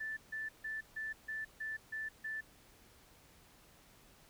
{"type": "tone bursts", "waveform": "sine", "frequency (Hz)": 1760, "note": "A6", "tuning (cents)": 0, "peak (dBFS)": -38, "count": 8, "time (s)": [0, 2.41], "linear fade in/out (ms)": 10, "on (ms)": 170, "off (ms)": 150, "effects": ["pink hiss -63 dBFS RMS until 4.29 s"]}